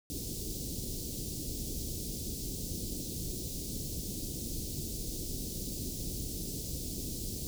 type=band-stop noise; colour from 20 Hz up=pink; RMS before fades=-38 dBFS; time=0.1-7.47 s; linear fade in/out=0 ms; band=400 to 4500 Hz; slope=24 dB/octave; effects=none